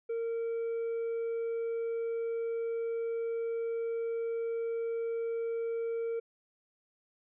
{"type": "tone with hard clipping", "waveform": "triangle", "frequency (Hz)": 460, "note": "A#4", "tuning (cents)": -23, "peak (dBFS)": -32, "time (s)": [0.09, 6.2], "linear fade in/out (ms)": 10, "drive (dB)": 5, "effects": ["resampled to 8000 Hz"]}